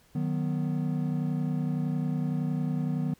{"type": "chord", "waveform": "triangle", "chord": "B major", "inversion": "first", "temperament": "just", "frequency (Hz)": [154.34, 185.21, 246.9], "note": ["D#3", "F#3", "B3"], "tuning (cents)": [-14, 2, 0], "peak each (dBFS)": [-27, -31, -30], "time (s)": [0.15, 3.14], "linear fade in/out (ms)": 5, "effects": ["pink hiss -62 dBFS RMS until 3.19 s"]}